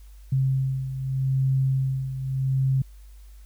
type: beating tone pair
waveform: sine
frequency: 133 / 133.82 Hz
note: C3 / C3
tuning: +29 / +39 cents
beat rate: 0.82 Hz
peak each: -22 / -28 dBFS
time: 0.32-2.82 s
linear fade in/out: 5 ms
effects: added 50 Hz sine -43 dBFS peak until 3.45 s + white hiss -61 dBFS RMS until 3.45 s